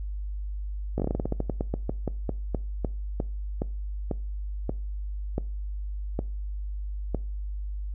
slowing click train, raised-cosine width 2 ms, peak -14 dBFS, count 26, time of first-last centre 0.98-7.147 s, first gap 18 ms, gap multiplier 1.18, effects noise-tail reverb RT60 0.4 s tail -22 dB re dry + added 50 Hz sine -30 dBFS peak until 7.94 s

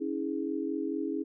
sine chord, C# minor, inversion none, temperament equal with one note detuned, 277.2 / 321.7 / 415.3 Hz, C#4 / E4 / G#4, 0 / -42 / 0 cents, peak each -34 / -33 / -36 dBFS, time 0-1.24 s, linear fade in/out 20 ms, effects none

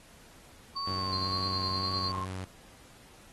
sine tone with vibrato, 1088 Hz, C#6, 33 cents flat, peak -34 dBFS, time 0.75-2.26 s, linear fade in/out 20 ms, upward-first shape sine, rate 1.9 Hz, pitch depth 39 cents each way
sine tone, 4582 Hz, D8, 44 cents flat, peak -35 dBFS, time 0.76-2.12 s, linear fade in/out 5 ms
sawtooth tone with pitch glide, 94.2 to 93.44 Hz, F#2 to F#2, +32 to +18 cents, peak -32 dBFS, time 0.87-2.45 s, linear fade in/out 5 ms, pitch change -14 cents, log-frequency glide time 1.85-2.14 s
sine tone with tremolo, 4186 Hz, C8, in tune, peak -32 dBFS, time 1.12-2.09 s, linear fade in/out 10 ms, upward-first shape square, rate 9.8 Hz, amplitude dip 65%
effects pink hiss -56 dBFS RMS until 3.32 s + AAC 32 kbps

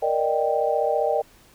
sine chord, Eb major seventh, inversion second, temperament equal, 466.2 / 587.3 / 622.3 / 784 Hz, Bb4 / D5 / Eb5 / G5, 0 / 0 / 0 / 0 cents, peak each -25 dBFS, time 0.02-1.22 s, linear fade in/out 10 ms, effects pink hiss -54 dBFS RMS until 1.54 s

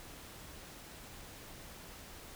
silence, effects pink hiss -51 dBFS RMS until 2.35 s

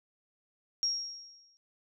sine tone with exponential decay, 5588 Hz, F8, in tune, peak -25 dBFS, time 0.83-1.57 s, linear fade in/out 0 ms, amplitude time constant 160 ms, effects none

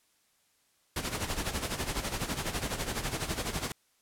pink noise with tremolo, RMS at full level -31 dBFS, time 0.96-3.72 s, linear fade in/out 2 ms, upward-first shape sine, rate 12 Hz, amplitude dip 70%, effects white hiss -70 dBFS RMS until 4.01 s + low-pass 12000 Hz 12 dB/octave

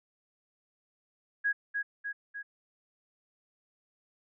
sine tone with echo, 1654 Hz, G#6, 8 cents flat, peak -25 dBFS, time 1.44-1.53 s, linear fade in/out 20 ms, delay 300 ms, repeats 3, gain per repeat -4 dB, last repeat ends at 2.43 s, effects none

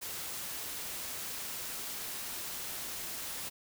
white noise, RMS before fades -40 dBFS, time 0.01-3.5 s, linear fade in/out 20 ms, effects none

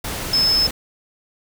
sine tone in noise, 5220 Hz, E8, 18 cents flat, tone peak -14 dBFS, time 0.33-0.67 s, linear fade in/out 5 ms, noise pink, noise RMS -27 dBFS, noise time 0.04-0.71 s, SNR +10 dB, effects none

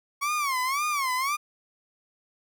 30% pulse tone with vibrato, 1108.7 Hz, C#6, in tune, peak -22 dBFS, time 0.21-1.37 s, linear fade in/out 20 ms, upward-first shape sine, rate 1.9 Hz, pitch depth 170 cents each way, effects none

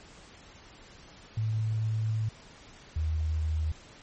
sine tone pair in turn, 109.8 / 78.56 Hz, A2 / D#2, -3 / +17 cents, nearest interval tritone, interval 580 cents, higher first, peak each -26 dBFS, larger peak neither, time 1.37-2.29 / 2.96-3.72 s, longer first, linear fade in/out 5 ms, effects pink hiss -52 dBFS RMS until 4.02 s + MP3 32 kbps

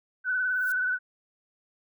sine tone with vibrato, 1496 Hz, F#6, 19 cents sharp, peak -24 dBFS, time 0.24-0.99 s, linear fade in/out 50 ms, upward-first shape sine, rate 19 Hz, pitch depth 38 cents each way
violet noise with exponential growth, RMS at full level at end -38 dBFS, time 0.47-0.72 s, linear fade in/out 2 ms, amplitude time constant 54 ms
effects none

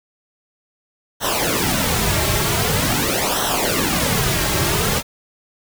pink noise with flanger, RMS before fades -19 dBFS, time 1.2-5.03 s, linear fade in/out 50 ms, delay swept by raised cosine 0.42 to 4.12 ms, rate 0.45 Hz, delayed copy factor -0.75, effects none

